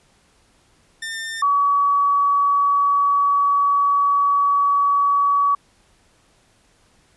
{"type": "tone pair in turn", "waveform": ["sawtooth", "sine"], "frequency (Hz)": [1802, 1135.2], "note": ["A6", "C#6"], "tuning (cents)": [41, 41], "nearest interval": "minor sixth", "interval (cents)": 800, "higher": "first", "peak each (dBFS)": [-23, -14], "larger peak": "second", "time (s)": [[1.02, 1.42], [1.42, 5.55]], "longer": "second", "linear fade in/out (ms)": 5, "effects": ["pink hiss -58 dBFS RMS until 7.16 s", "resampled to 24000 Hz"]}